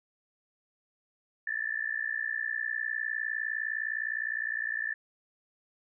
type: tone with amplitude modulation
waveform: sine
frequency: 1760 Hz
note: A6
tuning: in tune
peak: -26 dBFS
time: 1.47-4.94 s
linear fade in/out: 5 ms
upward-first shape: sine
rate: 59.7 Hz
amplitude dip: 95%
effects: none